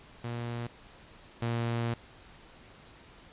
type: tone pair in turn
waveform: sawtooth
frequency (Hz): 118.7 / 117.2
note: A#2 / A#2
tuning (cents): +32 / +10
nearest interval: unison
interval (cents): 22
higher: first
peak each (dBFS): -30 / -25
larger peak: second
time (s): 0.24-0.67 / 1.42-1.94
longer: second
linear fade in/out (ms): 5
effects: pink hiss -54 dBFS RMS until 3.32 s + resampled to 8000 Hz